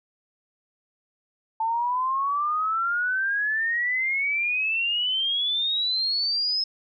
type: exponential sweep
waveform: sine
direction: up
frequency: 884 to 5190 Hz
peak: -22 dBFS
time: 1.6-6.64 s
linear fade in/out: 5 ms
effects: none